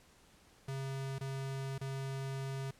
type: tone with dropouts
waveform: square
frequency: 135.2 Hz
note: C#3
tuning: 43 cents flat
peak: -38 dBFS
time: 0.68-2.71 s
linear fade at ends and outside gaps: 5 ms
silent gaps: 1.185-1.209 / 1.781-1.811 s
effects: pink hiss -64 dBFS RMS until 2.79 s + low-pass 11000 Hz 12 dB/octave